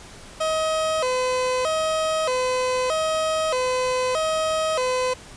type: tone with vibrato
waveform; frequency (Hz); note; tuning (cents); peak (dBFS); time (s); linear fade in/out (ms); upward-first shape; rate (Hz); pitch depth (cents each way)
30% pulse; 567; C#5; +39; -18; 0.4-5.14; 10; square; 0.8; 190
effects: pink hiss -43 dBFS RMS until 5.36 s + resampled to 22050 Hz